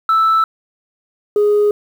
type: tone pair in turn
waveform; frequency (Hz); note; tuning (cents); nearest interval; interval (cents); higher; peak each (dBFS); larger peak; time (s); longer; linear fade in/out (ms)
sine; 1318.5 / 415.3; E6 / G#4; 0 / 0; octave + minor sixth; 2000; first; -8; neither; 0.09-0.44 / 1.36-1.71; neither; 2
effects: tanh soft clip ceiling -8 dBFS + 7-bit